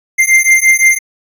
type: beating tone pair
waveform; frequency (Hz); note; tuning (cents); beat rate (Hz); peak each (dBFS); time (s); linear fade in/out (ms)
square; 2093 / 2098.8; C7 / C7; 0 / +5; 5.8; -10; 0.18-0.99; 20
effects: resampled to 32000 Hz

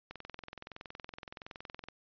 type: click train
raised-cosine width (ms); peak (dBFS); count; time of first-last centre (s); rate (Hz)
0.3; -28; 39; 0.11-1.886; 21.4
effects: resampled to 11025 Hz

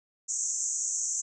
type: band-pass noise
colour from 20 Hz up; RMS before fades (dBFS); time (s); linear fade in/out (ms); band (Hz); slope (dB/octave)
pink; -31; 0.28-1.22; 20; 6100 to 7700; 96
effects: none

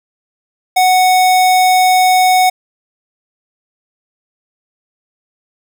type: tone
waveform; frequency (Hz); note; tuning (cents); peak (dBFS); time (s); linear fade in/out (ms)
square; 740; F#5; 0; -8; 0.76-2.5; 10
effects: none

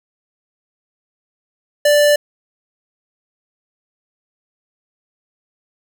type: tone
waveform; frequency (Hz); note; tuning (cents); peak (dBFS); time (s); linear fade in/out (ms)
square; 587.3; D5; 0; -10; 1.85-2.16; 5
effects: none

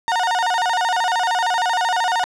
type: tone with vibrato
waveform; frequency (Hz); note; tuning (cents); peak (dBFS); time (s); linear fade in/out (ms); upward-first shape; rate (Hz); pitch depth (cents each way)
35% pulse; 819; G#5; -24; -15; 0.08-2.24; 0; square; 13; 200
effects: low-pass 6000 Hz 12 dB/octave

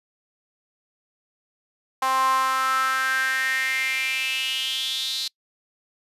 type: tone with high-pass filter sweep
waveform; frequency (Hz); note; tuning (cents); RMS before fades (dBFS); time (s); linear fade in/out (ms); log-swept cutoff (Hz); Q
sawtooth; 262.8; C4; +8; -24; 2.02-5.28; 5; 930 to 4100; 6.7
effects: noise-tail reverb RT60 0.1 s tail -26 dB re dry + resampled to 32000 Hz

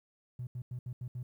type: tone bursts at uneven times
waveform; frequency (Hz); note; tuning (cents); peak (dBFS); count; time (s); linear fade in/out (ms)
triangle; 123.8; B2; +5; -33; 6; 0.39-0.47 / 0.55-0.62 / 0.71-0.79 / 0.86-0.93 / 1.01-1.08 / 1.15-1.23; 5
effects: tanh soft clip ceiling -34 dBFS + 12-bit

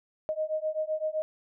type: beating tone pair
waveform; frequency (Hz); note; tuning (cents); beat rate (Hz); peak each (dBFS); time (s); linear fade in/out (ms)
sine; 619 / 626.8; D#5 / D#5; -9 / +13; 7.8; -31; 0.29-1.22; 0
effects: none

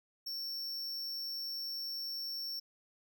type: tone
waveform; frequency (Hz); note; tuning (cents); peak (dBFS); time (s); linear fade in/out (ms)
square; 5450; F8; -43; -38; 0.26-2.6; 10
effects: none

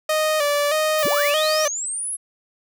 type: tone with vibrato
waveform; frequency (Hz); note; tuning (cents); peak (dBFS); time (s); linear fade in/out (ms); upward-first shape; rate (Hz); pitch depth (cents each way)
sawtooth; 600; D5; +37; -14; 0.09-1.68; 5; square; 1.6; 58
type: noise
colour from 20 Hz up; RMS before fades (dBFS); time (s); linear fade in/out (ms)
violet; -30; 0.98-1.31; 10
type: linear sweep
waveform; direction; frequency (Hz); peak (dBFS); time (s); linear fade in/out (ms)
sine; up; 35.2 to 11000; -24; 1.04-2.17; 20
effects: none

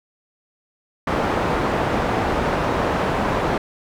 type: low-pass noise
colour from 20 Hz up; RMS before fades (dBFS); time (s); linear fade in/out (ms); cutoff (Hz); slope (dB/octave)
white; -21; 1.07-3.58; 5; 940; 12
effects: none

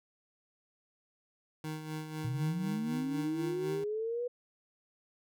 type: tone with tremolo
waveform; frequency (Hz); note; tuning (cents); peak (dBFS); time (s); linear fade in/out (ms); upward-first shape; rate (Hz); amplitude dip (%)
25% pulse; 155.56; D#3; 0; -32; 1.64-3.84; 2; sine; 4; 55
type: linear sweep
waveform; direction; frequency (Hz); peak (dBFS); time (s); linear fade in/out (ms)
sine; up; 114 to 493.9; -32; 2.24-4.28; 10
effects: none

